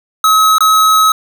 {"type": "tone with dropouts", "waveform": "square", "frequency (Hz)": 1281, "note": "E6", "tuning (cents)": -50, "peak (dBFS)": -7, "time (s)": [0.24, 1.12], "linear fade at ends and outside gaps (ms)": 2, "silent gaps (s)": [0.583, 0.606], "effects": []}